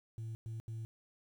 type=tone bursts at uneven times; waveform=sine; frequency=112.5 Hz; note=A2; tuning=39 cents sharp; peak=-37 dBFS; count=3; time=0.18-0.35 / 0.46-0.6 / 0.68-0.85 s; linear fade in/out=0 ms; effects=tanh soft clip ceiling -38 dBFS + 11-bit